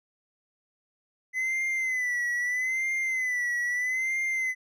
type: tone with vibrato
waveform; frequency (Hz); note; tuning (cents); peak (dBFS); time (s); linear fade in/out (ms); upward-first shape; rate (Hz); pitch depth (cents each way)
triangle; 2016; B6; +35; -24; 1.33-4.55; 50; sine; 0.78; 76
effects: none